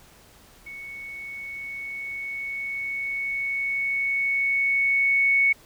sine tone with level ramp, 2217 Hz, C#7, in tune, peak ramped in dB -36 to -16 dBFS, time 0.66-5.53 s, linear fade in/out 10 ms, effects pink hiss -53 dBFS RMS until 5.65 s

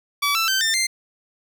15% pulse tone with pitch steps, 1146 / 1331.7 / 1547.5 / 1798.3 / 2090 Hz, D6 / E6 / G6 / A6 / C7, -43 / +17 / -23 / +37 / -2 cents, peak -12 dBFS, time 0.22-0.87 s, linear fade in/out 10 ms, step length 130 ms, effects none

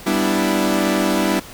sawtooth chord, E minor seventh, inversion first, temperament equal, 196 / 246.9 / 293.7 / 329.6 Hz, G3 / B3 / D4 / E4, 0 / 0 / 0 / 0 cents, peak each -17 / -20 / -18 / -17 dBFS, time 0.06-1.4 s, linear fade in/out 10 ms, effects pink hiss -38 dBFS RMS until 1.53 s

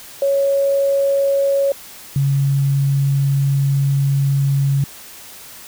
sine tone pair in turn, 554.4 / 138.6 Hz, C#5 / C#3, 0 / 0 cents, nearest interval 2 octaves, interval 2400 cents, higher first, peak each -13 dBFS, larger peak neither, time 0.22-1.72 / 2.16-4.84 s, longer second, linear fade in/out 2 ms, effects white hiss -38 dBFS RMS until 5.67 s

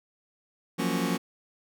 sawtooth chord, Gb major seventh, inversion third, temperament just, 173.43 / 185 / 231.2 / 277.5 Hz, F3 / Gb3 / Bb3 / Db4, -12 / 0 / -14 / +2 cents, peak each -27 dBFS, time 0.78-1.18 s, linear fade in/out 20 ms, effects none

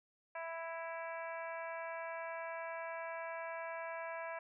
harmonic tone with a mistuned harmonic, 330 Hz, E4, 2 cents sharp, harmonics 2 / 3 / 4 / 5 / 6 / 7 / 8, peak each -44 / -46 / -53 / -49 / -56 / -51 / -60 dBFS, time 0.35-4.39 s, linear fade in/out 5 ms, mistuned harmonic 8, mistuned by +28 cents, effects none

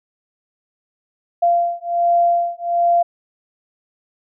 sine beating tone pair, 690 / 691.3 Hz, F5 / F5, -21 / -18 cents, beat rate 1.3 Hz, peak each -17 dBFS, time 1.42-3.03 s, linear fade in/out 10 ms, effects none

